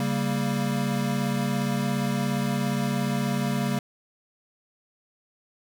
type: chord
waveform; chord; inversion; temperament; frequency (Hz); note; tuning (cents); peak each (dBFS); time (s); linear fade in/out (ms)
square; G diminished; second; equal; 138.59 / 196 / 233.1; Db3 / G3 / Bb3; 0 / 0 / 0; -29; 0-3.79; 2
effects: none